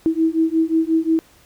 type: beating tone pair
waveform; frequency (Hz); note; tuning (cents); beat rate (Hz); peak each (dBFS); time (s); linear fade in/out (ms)
sine; 320.9 / 326.5; E4 / E4; -46 / -17; 5.6; -18; 0.06-1.19; 0
effects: pink hiss -52 dBFS RMS until 1.45 s